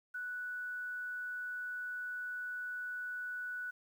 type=tone with quantisation; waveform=sine; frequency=1480 Hz; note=F#6; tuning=in tune; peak=-38 dBFS; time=0.14-3.71 s; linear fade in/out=10 ms; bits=11; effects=none